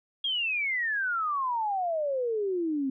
sine exponential sweep, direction down, 3300 to 260 Hz, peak -26 dBFS, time 0.24-2.9 s, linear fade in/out 5 ms, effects none

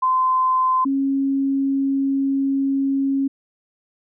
sine tone pair in turn, 1031 / 273.1 Hz, C6 / C#4, -26 / -26 cents, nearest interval octave + major seventh, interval 2300 cents, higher first, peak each -15 / -17 dBFS, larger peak first, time 0.02-0.85 / 0.85-3.28 s, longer second, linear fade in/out 10 ms, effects none

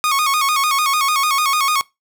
sawtooth tone with vibrato, 1165 Hz, D6, 14 cents flat, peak -11 dBFS, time 0.04-1.81 s, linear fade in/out 0 ms, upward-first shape square, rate 6.7 Hz, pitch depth 96 cents each way, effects noise-tail reverb RT60 0.2 s tail -22 dB re dry

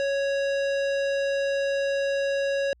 sine tone with hard clipping, 554.4 Hz, C#5, in tune, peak -25 dBFS, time 0-2.73 s, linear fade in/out 0 ms, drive 18 dB, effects added 60 Hz sine -57 dBFS peak until 2.8 s + low-pass 6000 Hz 12 dB/octave

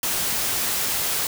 white noise, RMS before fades -24 dBFS, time 0.03-1.27 s, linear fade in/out 2 ms, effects none

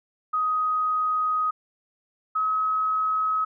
sine tone pair in turn, 1254 / 1277.4 Hz, D#6 / D#6, +13 / +45 cents, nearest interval unison, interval 32 cents, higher second, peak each -21 / -21 dBFS, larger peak neither, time 0.33-1.51 / 2.35-3.45 s, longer first, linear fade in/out 10 ms, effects none

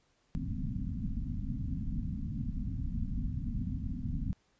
pink low-pass noise, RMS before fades -35 dBFS, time 0.35-4.33 s, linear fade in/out 0 ms, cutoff 270 Hz, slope 96 dB/octave, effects pink hiss -72 dBFS RMS until 4.59 s + resampled to 16000 Hz

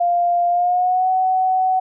sine tone with pitch glide, 698.5 to 748.6 Hz, F5 to F#5, 0 to +20 cents, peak -14 dBFS, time 0-1.8 s, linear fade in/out 10 ms, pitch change +120 cents, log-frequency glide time 0.49-1.1 s, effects none

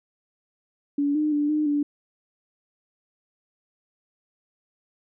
sine tone with pitch steps, 286 / 303.6 / 293.3 / 303.7 / 291 Hz, D4 / D#4 / D4 / D#4 / D4, -46 / -42 / -2 / -42 / -16 cents, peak -20 dBFS, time 0.98-1.83 s, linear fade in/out 5 ms, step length 170 ms, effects none

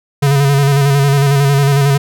square tone with vibrato, 140 Hz, C#3, 18 cents sharp, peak -9 dBFS, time 0.22-1.98 s, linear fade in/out 10 ms, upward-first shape square, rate 11 Hz, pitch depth 34 cents each way, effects none

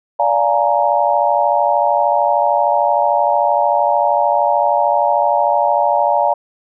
sine chord, Bb dominant seventh, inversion first, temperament just, 582.7 / 699.2 / 839.1 / 932.3 Hz, D5 / F5 / Ab5 / Bb5, -14 / +2 / +18 / 0 cents, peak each -17 dBFS, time 0.19-6.34 s, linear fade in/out 10 ms, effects none

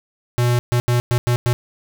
square tone bursts at uneven times, 121.4 Hz, B2, 29 cents flat, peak -15 dBFS, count 6, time 0.38-0.59 / 0.72-0.8 / 0.88-1 / 1.11-1.18 / 1.27-1.36 / 1.46-1.53 s, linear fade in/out 0 ms, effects none

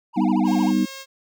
triangle tone with vibrato, 830.6 Hz, G#5, in tune, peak -25 dBFS, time 0.13-0.73 s, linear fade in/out 50 ms, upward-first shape sine, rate 13 Hz, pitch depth 300 cents each way
sine chord, G augmented, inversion none, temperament equal, 196 / 246.9 / 311.1 Hz, G3 / B3 / D#4, 0 / 0 / 0 cents, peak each -21 dBFS, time 0.16-0.86 s, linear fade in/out 20 ms
5% pulse tone, 539 Hz, C#5, 49 cents flat, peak -23 dBFS, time 0.44-1.06 s, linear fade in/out 50 ms
effects none

